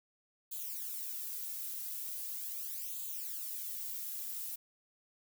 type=noise with flanger; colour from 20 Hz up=violet; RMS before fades=-41 dBFS; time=0.51-4.56 s; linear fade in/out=10 ms; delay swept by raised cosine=0.27 to 2.47 ms; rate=0.4 Hz; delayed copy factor=+0.8; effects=none